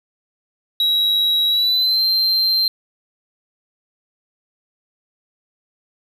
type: tone with pitch glide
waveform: triangle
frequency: 3866 to 4143 Hz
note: B7 to C8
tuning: -38 to -18 cents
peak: -13 dBFS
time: 0.8-2.68 s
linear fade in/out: 2 ms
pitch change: +120 cents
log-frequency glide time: 1.48-2.03 s
effects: none